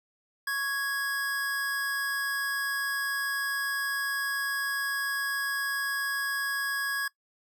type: tone pair together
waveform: square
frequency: 1108.7 / 1661.2 Hz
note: C#6 / G#6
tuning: 0 / 0 cents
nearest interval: perfect fifth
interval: 700 cents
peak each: -38 / -29 dBFS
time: 0.47-7.08 s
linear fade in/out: 5 ms
effects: noise-tail reverb RT60 0.1 s tail -21 dB re dry